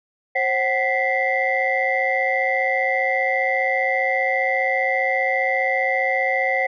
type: tone cluster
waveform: sine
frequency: 533 / 749 / 1969 / 2084 Hz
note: C5 / F#5 / B6 / C7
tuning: +32 / +21 / -6 / -7 cents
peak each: -23 dBFS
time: 0.35-6.67 s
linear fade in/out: 10 ms
effects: tanh soft clip ceiling -8 dBFS